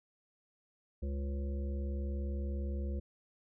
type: harmonic tone with a mistuned harmonic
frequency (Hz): 69.9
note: C#2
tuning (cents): +15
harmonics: 1 / 3 / 5 / 7 / 8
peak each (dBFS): -34 / -44 / -48 / -51 / -52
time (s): 1.02-3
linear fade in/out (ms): 10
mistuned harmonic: 8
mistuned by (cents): -31
effects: none